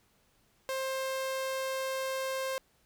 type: tone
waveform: sawtooth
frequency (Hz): 529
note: C5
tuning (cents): +19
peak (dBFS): -28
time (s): 0.69-2.58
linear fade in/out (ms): 0
effects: pink hiss -69 dBFS RMS until 2.85 s